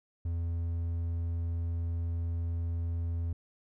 triangle tone, 84.3 Hz, E2, 39 cents sharp, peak -28 dBFS, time 0.25-3.33 s, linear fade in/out 5 ms, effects none

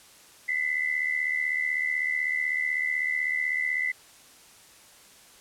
sine tone pair together, 2000 / 2076 Hz, B6 / C7, +21 / -14 cents, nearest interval minor second, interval 65 cents, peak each -26 / -30 dBFS, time 0.48-3.92 s, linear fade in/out 10 ms, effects white hiss -53 dBFS RMS until 5.4 s + low-pass 11000 Hz 12 dB/octave

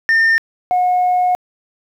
sine tone pair in turn, 1811 / 725.2 Hz, A6 / F#5, +49 / -35 cents, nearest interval octave + major third, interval 1584 cents, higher first, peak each -7 / -10 dBFS, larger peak first, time 0.09-0.38 / 0.71-1.35 s, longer second, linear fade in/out 0 ms, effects tanh soft clip ceiling -9 dBFS + 8-bit

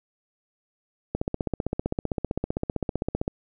click train, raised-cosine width 2 ms, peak -12 dBFS, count 34, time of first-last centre 1.15-3.279 s, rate 15.5 Hz, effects none

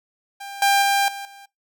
sawtooth tone with level steps, 796 Hz, G5, 26 cents sharp, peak -29 / -11 / -13 / -27 / -38 dBFS, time 0.4-1.46 s, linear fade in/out 10 ms, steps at 0.62 / 0.82 / 1.08 / 1.25 s, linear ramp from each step 2 ms, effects noise-tail reverb RT60 0.2 s tail -23 dB re dry

